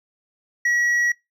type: tone with hard clipping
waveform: sine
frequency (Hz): 1920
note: B6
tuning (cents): -49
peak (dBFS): -18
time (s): 0.65-1.12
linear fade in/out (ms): 5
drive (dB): 4
effects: noise-tail reverb RT60 0.2 s tail -25 dB re dry